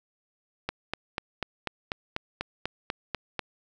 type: click train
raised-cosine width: 0.3 ms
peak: -13 dBFS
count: 12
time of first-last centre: 0.69-3.393 s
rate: 4.07 Hz
effects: none